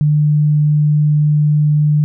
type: tone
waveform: sine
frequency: 149.7 Hz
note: D3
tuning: 33 cents sharp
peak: -9 dBFS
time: 0.01-2.04 s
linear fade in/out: 0 ms
effects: none